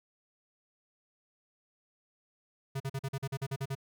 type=tone bursts; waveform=square; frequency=135.9 Hz; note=C#3; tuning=34 cents flat; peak=-33 dBFS; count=11; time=2.75-3.752 s; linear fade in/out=10 ms; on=52 ms; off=43 ms; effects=none